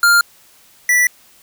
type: tone pair in turn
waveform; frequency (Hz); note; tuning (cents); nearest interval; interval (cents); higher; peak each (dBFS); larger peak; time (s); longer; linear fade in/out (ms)
square; 1400 / 1964.2; F6 / B6; +4 / -10; tritone; 586; second; -9 / -11; first; 0.03-0.21 / 0.89-1.07; neither; 2
effects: white hiss -49 dBFS RMS until 1.42 s